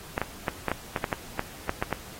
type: clicks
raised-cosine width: 0.5 ms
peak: -11 dBFS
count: 12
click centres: 0.179 / 0.216 / 0.482 / 0.683 / 0.716 / 0.962 / 1.042 / 1.128 / 1.394 / 1.694 / 1.825 / 1.927 s
effects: pink hiss -45 dBFS RMS until 2.19 s + AAC 48 kbps